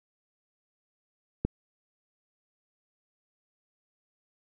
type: click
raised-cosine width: 3 ms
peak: -13 dBFS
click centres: 1.45 s
effects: none